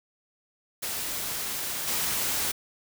white noise with level steps, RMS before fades -32 / -28 dBFS, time 0.82-2.52 s, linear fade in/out 10 ms, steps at 1.87 s, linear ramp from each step 10 ms, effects none

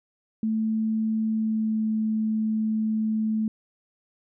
sine tone with pitch glide, 220 to 218.2 Hz, A3 to A3, 0 to -14 cents, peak -22 dBFS, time 0.43-3.48 s, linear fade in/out 2 ms, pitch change -14 cents, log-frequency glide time 1.29-1.86 s, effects none

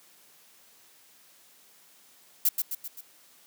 violet noise with echo, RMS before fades -22 dBFS, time 2.45-2.49 s, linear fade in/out 5 ms, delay 130 ms, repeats 4, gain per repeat -5 dB, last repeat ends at 3.01 s, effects white hiss -58 dBFS RMS until 3.46 s + high-pass 150 Hz 12 dB/octave

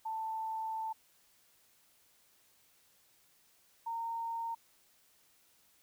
sine tone pair in turn, 886 / 918.7 Hz, A5 / A#5, +12 / -25 cents, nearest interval minor second, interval 63 cents, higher second, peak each -35 / -35 dBFS, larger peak neither, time 0.05-0.93 / 3.86-4.55 s, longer first, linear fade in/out 10 ms, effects white hiss -68 dBFS RMS until 5.82 s

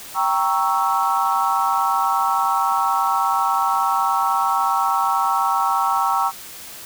sine chord, G diminished seventh, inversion none, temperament equal, 784 / 932.3 / 1108.7 / 1318.5 Hz, G5 / Bb5 / Db6 / Fb6, 0 / 0 / 0 / 0 cents, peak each -22 dBFS, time 0.14-6.32 s, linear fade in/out 50 ms, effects white hiss -37 dBFS RMS until 6.85 s

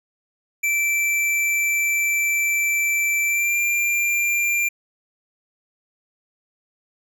square tone with pitch glide, 2334 to 2379 Hz, D7 to D7, -11 to +22 cents, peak -19 dBFS, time 0.63-4.69 s, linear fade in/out 10 ms, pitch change +33 cents, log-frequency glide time 3.26-3.57 s, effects none

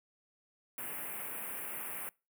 white band-stop noise, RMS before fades -41 dBFS, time 0.78-2.09 s, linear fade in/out 0 ms, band 2700 to 9400 Hz, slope 48 dB/octave, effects noise-tail reverb RT60 0.3 s tail -25 dB re dry + high-pass 150 Hz 12 dB/octave

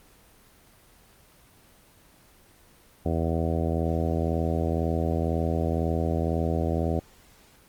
harmonic tone, 82 Hz, E2, 9 cents flat, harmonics 1 / 2 / 3 / 4 / 5 / 6 / 7 / 8 / 9, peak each -27 / -30 / -32 / -33 / -34 / -35 / -35 / -36 / -37 dBFS, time 3.05-7 s, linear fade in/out 10 ms, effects pink hiss -56 dBFS RMS until 7.68 s + Opus 24 kbps

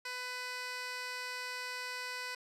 15% pulse tone with band-pass filter, 500 Hz, B4, 21 cents sharp, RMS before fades -41 dBFS, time 0.05-2.35 s, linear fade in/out 5 ms, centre 3500 Hz, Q 0.84, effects none

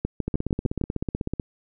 two click trains, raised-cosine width 3 ms, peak -13 / -11 dBFS, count 19 / 6, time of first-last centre 0.28-1.398 / 0.05-0.813 s, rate 16.1 / 6.55 Hz, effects none

